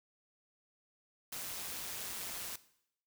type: noise with amplitude modulation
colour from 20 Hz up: white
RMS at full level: -40 dBFS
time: 1.32-2.56 s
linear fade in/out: 5 ms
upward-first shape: sine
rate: 184 Hz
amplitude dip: 50%
effects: noise-tail reverb RT60 0.7 s tail -17 dB re dry